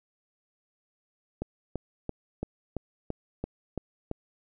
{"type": "click train", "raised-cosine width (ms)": 2, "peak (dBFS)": -18, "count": 9, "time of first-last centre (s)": [1.42, 4.114], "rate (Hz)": 2.97, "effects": []}